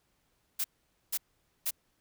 blue noise bursts, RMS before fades -31 dBFS, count 3, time 0.59-1.709 s, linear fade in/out 10 ms, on 53 ms, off 480 ms, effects pink hiss -74 dBFS RMS until 2 s

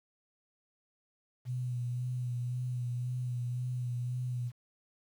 sine tone with vibrato, 123.47 Hz, B2, in tune, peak -32 dBFS, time 1.45-4.52 s, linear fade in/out 50 ms, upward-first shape sine, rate 1.9 Hz, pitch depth 29 cents each way, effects 10-bit

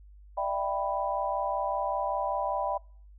sine chord, E minor seventh, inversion third, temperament equal with one note detuned, 594.2 / 659.3 / 784 / 987.8 Hz, D5 / E5 / G5 / B5, +20 / 0 / 0 / 0 cents, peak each -33 / -34 / -32 / -32 dBFS, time 0.37-2.78 s, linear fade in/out 10 ms, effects noise-tail reverb RT60 0.5 s tail -26 dB re dry + added 50 Hz sine -49 dBFS peak until 3.18 s

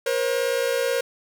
45% pulse tone pair together, 477.5 / 536 Hz, A#4 / C5, +42 / +42 cents, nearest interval major second, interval 200 cents, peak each -24 dBFS, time 0.06-1.01 s, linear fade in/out 5 ms, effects none

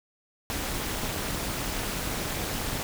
pink noise with amplitude modulation, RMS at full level -28 dBFS, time 0.5-2.83 s, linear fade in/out 0 ms, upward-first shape sine, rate 227 Hz, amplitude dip 75%, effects none

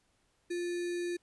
sine tone with sample-and-hold, 349.1 Hz, F4, 1 cent flat, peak -32 dBFS, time 0.5-1.17 s, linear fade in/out 10 ms, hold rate 2100 Hz, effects pink hiss -73 dBFS RMS until 1.22 s + resampled to 24000 Hz

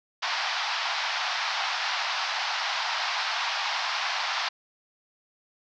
pink band-pass noise, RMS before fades -29 dBFS, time 0.22-4.49 s, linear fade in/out 10 ms, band 730 to 5400 Hz, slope 48 dB/octave, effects none

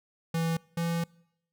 square tone pair in turn, 164.81 / 168.27 Hz, E3 / E3, 0 / +36 cents, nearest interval unison, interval 36 cents, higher second, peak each -27 / -28 dBFS, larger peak first, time 0.34-0.57 / 0.77-1.04 s, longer second, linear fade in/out 5 ms, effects noise-tail reverb RT60 0.8 s tail -25 dB re dry

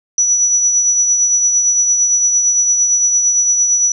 sine tone with tremolo, 5900 Hz, F#8, 6 cents flat, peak -8 dBFS, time 0.18-3.92 s, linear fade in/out 2 ms, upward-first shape triangle, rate 8.8 Hz, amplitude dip 45%, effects none

